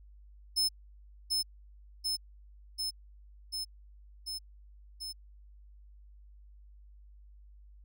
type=tone with echo; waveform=40% pulse; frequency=5220 Hz; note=E8; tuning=18 cents flat; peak=-25 dBFS; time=0.56-0.69 s; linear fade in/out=20 ms; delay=740 ms; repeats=6; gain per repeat=-2 dB; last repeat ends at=5.13 s; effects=added 50 Hz sine -52 dBFS peak until 7.84 s